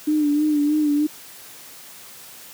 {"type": "tone with vibrato", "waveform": "sine", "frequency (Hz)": 298.2, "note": "D4", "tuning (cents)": 27, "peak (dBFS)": -16, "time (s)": [0.07, 1.07], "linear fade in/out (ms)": 10, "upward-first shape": "sine", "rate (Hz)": 3.2, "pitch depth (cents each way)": 47, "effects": ["white hiss -42 dBFS RMS until 2.53 s", "high-pass 100 Hz 12 dB/octave"]}